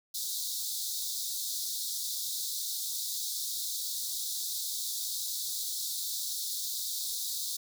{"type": "high-pass noise", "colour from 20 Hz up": "pink", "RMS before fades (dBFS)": -35, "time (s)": [0.14, 7.57], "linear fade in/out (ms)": 10, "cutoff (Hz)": 3600, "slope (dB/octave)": 96, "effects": []}